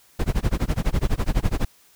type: noise with tremolo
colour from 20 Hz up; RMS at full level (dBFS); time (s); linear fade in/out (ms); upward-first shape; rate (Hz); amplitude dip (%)
brown; -18; 0.19-1.65; 5; sine; 12; 100
effects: white hiss -56 dBFS RMS until 1.95 s